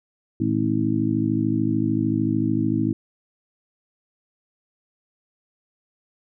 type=harmonic tone with a mistuned harmonic; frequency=53.4 Hz; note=G#1; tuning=49 cents sharp; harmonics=2 / 3 / 4 / 5 / 6; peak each=-26 / -30 / -26 / -24 / -24 dBFS; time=0.4-2.93 s; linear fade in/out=5 ms; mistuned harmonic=2; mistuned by=+89 cents; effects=none

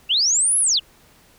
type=linear two-way sweep; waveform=sine; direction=up then down; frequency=2637 to 11080 to 2637 Hz; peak=-15 dBFS; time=0.09-0.8 s; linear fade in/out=20 ms; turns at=0.59 s; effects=pink hiss -53 dBFS RMS until 1.38 s

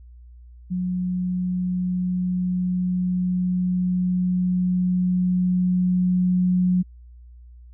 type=tone with level ramp; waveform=sine; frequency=181.4 Hz; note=F#3; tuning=34 cents flat; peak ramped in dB=-22 to -16 dBFS; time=0.7-6.83 s; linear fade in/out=20 ms; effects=added 60 Hz sine -42 dBFS peak until 7.73 s

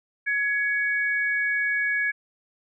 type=tone pair together; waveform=sine; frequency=1678 / 2240 Hz; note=G#6 / C#7; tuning=+17 / +18 cents; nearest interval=perfect fourth; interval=501 cents; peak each=-23 / -27 dBFS; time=0.26-2.12 s; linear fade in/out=20 ms; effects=none

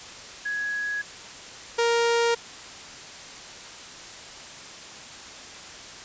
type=tone pair in turn; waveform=sine / sawtooth; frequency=1669 / 467.5 Hz; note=G#6 / A#4; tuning=+8 / +5 cents; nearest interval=octave + minor seventh; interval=2203 cents; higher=first; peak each=-26 / -16 dBFS; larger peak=second; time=0.45-1.02 / 1.78-2.35 s; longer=neither; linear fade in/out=10 ms; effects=white hiss -41 dBFS RMS until 6.04 s + resampled to 16000 Hz

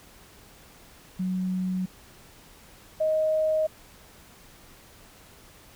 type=tone pair in turn; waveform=sine; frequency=185 / 625.9 Hz; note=F#3 / D#5; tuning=0 / +10 cents; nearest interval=octave + major sixth; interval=2110 cents; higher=second; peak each=-25 / -21 dBFS; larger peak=second; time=1.19-1.86 / 3-3.67 s; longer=neither; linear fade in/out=10 ms; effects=pink hiss -52 dBFS RMS until 5.75 s

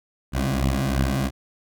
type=beating tone pair; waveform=15% pulse; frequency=65.41 / 68.31 Hz; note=C2 / C#2; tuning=0 / -25 cents; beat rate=2.9 Hz; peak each=-17 dBFS; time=0.32-1.31 s; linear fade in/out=50 ms; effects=none

